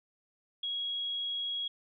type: tone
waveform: sine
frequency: 3312 Hz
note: G#7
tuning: 5 cents flat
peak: -32 dBFS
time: 0.63-1.68 s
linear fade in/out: 5 ms
effects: none